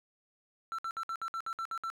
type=tone bursts; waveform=triangle; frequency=1342 Hz; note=E6; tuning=31 cents sharp; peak=-32 dBFS; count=10; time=0.72-1.901 s; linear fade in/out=0 ms; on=65 ms; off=59 ms; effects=none